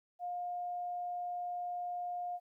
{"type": "tone", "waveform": "sine", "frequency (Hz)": 710, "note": "F5", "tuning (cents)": 28, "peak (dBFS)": -36, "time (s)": [0.19, 2.4], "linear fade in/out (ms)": 50, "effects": ["13-bit"]}